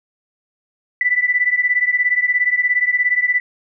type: beating tone pair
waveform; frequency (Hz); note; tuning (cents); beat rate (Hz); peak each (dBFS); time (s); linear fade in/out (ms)
sine; 1975.5 / 1992.5; B6 / B6; 0 / +15; 17; -16 / -18; 1.01-3.4; 2
effects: none